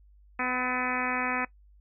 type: harmonic tone with a mistuned harmonic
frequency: 251.3 Hz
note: B3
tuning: 30 cents sharp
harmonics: 1 / 2 / 3 / 4 / 5 / 6 / 7 / 8 / 9 / 10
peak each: -35 / -39 / -36 / -36 / -35 / -38 / -35 / -37 / -37 / -37 dBFS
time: 0.39-1.45 s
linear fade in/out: 5 ms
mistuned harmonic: 5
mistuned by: +28 cents
effects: noise-tail reverb RT60 0.1 s tail -19 dB re dry + added 50 Hz sine -54 dBFS peak until 1.8 s